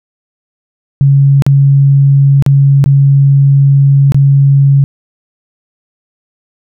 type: tone with dropouts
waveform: sine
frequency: 138.9 Hz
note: C#3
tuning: 4 cents sharp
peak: -3 dBFS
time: 1.01-4.84 s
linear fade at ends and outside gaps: 0 ms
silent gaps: 1.422-1.465 / 2.424-2.463 / 2.841-2.86 / 4.121-4.145 s
effects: none